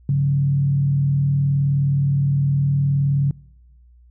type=tone with frequency modulation; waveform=sine; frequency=140 Hz; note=C#3; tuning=18 cents sharp; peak=-15 dBFS; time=0.09-3.31 s; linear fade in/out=2 ms; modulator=39.3 Hz; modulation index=0.44; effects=noise-tail reverb RT60 1.0 s tail -24 dB re dry + added 60 Hz sine -47 dBFS peak until 4.1 s